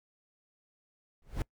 brown noise with exponential growth, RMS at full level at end -27 dBFS, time 1.22-1.42 s, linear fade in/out 2 ms, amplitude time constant 42 ms, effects noise-tail reverb RT60 0.1 s tail -23 dB re dry

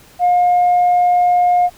sine tone, 713 Hz, F5, 36 cents sharp, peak -8 dBFS, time 0.19-1.7 s, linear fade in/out 50 ms, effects tanh soft clip ceiling -7 dBFS + pink hiss -45 dBFS RMS until 1.77 s

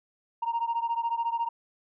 sine beating tone pair, 925 / 939 Hz, A#5 / A#5, -14 / +12 cents, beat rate 14 Hz, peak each -27 / -29 dBFS, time 0.42-1.49 s, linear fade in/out 10 ms, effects tanh soft clip ceiling -22 dBFS

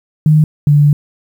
sine tone pair in turn, 153.7 / 146.35 Hz, D#3 / D3, -21 / -6 cents, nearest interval minor second, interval 85 cents, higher first, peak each -5 dBFS, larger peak neither, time 0.26-0.44 / 0.67-0.93 s, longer second, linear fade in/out 2 ms, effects 7-bit

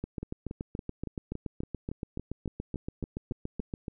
two click trains, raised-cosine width 3 ms, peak -23 / -21 dBFS, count 14 / 27, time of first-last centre 0.23-3.882 / 0.04-3.738 s, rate 3.56 / 7.03 Hz, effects none

